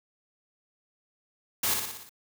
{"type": "noise with echo", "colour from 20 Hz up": "white", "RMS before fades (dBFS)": -27, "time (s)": [1.63, 1.74], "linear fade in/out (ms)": 5, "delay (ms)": 59, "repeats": 6, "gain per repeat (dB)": -4, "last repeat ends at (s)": 2.094, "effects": []}